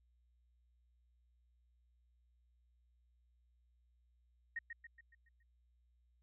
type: tone with echo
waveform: sine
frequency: 1864.7 Hz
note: A#6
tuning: in tune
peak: -38 dBFS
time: 4.56-4.59 s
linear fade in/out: 5 ms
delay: 140 ms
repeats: 6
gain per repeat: -6 dB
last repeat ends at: 5.43 s
effects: added 60 Hz sine -70 dBFS peak until 6.22 s